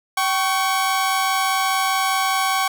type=tone pair together; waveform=sawtooth; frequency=770.3 / 1113 Hz; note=G5 / C#6; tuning=-30 / +7 cents; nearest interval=tritone; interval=637 cents; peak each=-17 dBFS; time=0.17-2.68 s; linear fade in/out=5 ms; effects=none

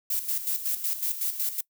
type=noise with tremolo; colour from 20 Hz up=violet; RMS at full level=-27 dBFS; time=0.1-1.61 s; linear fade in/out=5 ms; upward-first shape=square; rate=5.4 Hz; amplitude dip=65%; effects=noise-tail reverb RT60 0.1 s tail -22 dB re dry

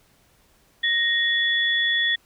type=tone pair together; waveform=sine; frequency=1864.7 / 3424 Hz; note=A#6 / A7; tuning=0 / -48 cents; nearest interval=major seventh; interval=1052 cents; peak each=-21 / -22 dBFS; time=0.83-2.16 s; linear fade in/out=10 ms; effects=pink hiss -60 dBFS RMS until 2.25 s

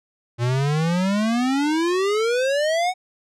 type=exponential sweep; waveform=square; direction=up; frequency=116.54 to 753 Hz; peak=-19 dBFS; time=0.38-2.94 s; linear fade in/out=50 ms; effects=low-pass 7000 Hz 12 dB/octave

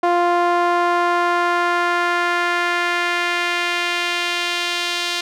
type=tone with band-pass filter sweep; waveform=sawtooth; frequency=349.2 Hz; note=F4; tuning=in tune; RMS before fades=-19 dBFS; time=0.03-5.21 s; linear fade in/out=5 ms; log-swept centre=790 to 3700 Hz; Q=1.4; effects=none

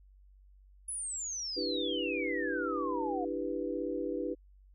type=exponential sweep; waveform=sine; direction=down; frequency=10548 to 695 Hz; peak=-35 dBFS; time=0.88-3.25 s; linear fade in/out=5 ms
type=chord; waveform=sine; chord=E minor seventh; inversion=third; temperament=equal; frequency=293.7 / 329.6 / 392 / 493.9 Hz; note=D4 / E4 / G4 / B4; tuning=0 / 0 / 0 / 0 cents; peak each=-38 / -38 / -38 / -37 dBFS; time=1.56-4.35 s; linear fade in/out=20 ms
effects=added 48 Hz sine -56 dBFS peak until 4.74 s

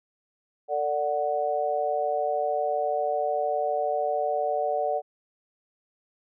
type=chord; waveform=sine; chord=D major; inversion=second; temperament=equal with one note detuned; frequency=448.5 / 587.3 / 740 Hz; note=A4 / D5 / F#5; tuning=+33 / 0 / 0 cents; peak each=-31 / -27 / -27 dBFS; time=0.68-5.02 s; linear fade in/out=50 ms; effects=none

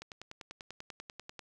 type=click train; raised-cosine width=0.2 ms; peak=-27 dBFS; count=15; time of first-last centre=0.02-1.393 s; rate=10.2 Hz; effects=none

